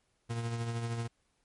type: tone with tremolo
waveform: 40% pulse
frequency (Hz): 116.54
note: A#2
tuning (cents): 0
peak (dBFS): -30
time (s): 0.29-1.08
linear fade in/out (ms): 20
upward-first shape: triangle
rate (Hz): 13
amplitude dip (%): 50
effects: pink hiss -75 dBFS RMS until 1.44 s + MP3 48 kbps